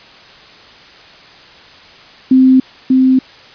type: tone with echo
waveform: sine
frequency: 260.2 Hz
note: C4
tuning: 9 cents flat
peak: -4 dBFS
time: 2.31-2.6 s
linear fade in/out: 5 ms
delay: 590 ms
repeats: 1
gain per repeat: -2 dB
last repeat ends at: 3.19 s
effects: white hiss -39 dBFS RMS until 3.54 s + resampled to 11025 Hz